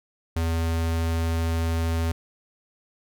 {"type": "tone", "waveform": "square", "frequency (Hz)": 82.41, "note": "E2", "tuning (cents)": 0, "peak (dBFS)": -23, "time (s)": [0.36, 2.12], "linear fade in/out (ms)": 5, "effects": []}